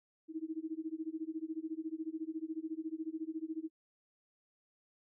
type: tone with tremolo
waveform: sine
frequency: 318.9 Hz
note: D#4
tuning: 43 cents sharp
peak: -34 dBFS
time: 0.28-3.7 s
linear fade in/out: 50 ms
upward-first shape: sine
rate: 14 Hz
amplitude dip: 95%
effects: none